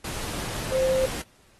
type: tone in noise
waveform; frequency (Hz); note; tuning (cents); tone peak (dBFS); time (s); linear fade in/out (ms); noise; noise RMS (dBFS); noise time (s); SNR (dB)
sine; 523.3; C5; 0; -20; 0.72-1.06; 5; pink; -33; 0.04-1.22; +10
effects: pink hiss -59 dBFS RMS until 1.59 s + AAC 32 kbps